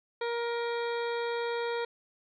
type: harmonic tone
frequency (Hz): 470.6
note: A#4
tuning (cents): +16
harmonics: 1 / 2 / 3 / 4 / 5 / 7 / 8 / 9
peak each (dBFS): -31 / -37 / -41 / -43 / -45 / -48 / -49 / -50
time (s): 0.21-1.85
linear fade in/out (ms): 5
effects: none